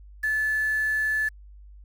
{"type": "tone with quantisation", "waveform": "sine", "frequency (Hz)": 1734, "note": "A6", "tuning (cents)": -26, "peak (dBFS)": -22, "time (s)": [0.23, 1.29], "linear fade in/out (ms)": 10, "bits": 7, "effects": ["added 50 Hz sine -44 dBFS peak until 1.84 s"]}